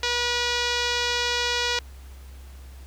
5% pulse tone with low-pass filter, 483.6 Hz, B4, 36 cents flat, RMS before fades -25 dBFS, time 0.03-1.79 s, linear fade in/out 2 ms, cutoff 5200 Hz, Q 0.99, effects added 66 Hz sine -40 dBFS peak until 2.86 s + pink hiss -53 dBFS RMS until 2.86 s

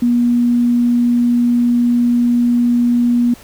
sine tone, 240.5 Hz, B3, 46 cents flat, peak -10 dBFS, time 0.02-3.34 s, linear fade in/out 5 ms, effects pink hiss -41 dBFS RMS until 3.43 s

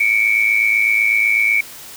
sine tone pair together, 2217 / 2325 Hz, C#7 / D7, 0 / -18 cents, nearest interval minor second, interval 82 cents, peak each -15 dBFS, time 0-1.61 s, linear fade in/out 5 ms, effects white hiss -36 dBFS RMS until 1.96 s

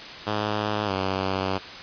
5% pulse tone with pitch glide, 105.4 to 95.54 Hz, G#2 to G2, +26 to -44 cents, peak -13 dBFS, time 0.26-1.59 s, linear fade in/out 20 ms, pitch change -170 cents, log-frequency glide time 0.85-0.92 s, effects white hiss -38 dBFS RMS until 1.82 s + resampled to 11025 Hz

